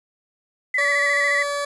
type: tone with vibrato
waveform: sine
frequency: 1975.5 Hz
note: B6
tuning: in tune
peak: -18 dBFS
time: 0.74-1.43 s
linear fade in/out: 5 ms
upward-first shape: square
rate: 14 Hz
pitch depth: 33 cents each way
type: tone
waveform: 20% pulse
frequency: 573 Hz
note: D5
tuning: 43 cents flat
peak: -18 dBFS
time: 0.78-1.65 s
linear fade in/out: 5 ms
effects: resampled to 24000 Hz + 8-bit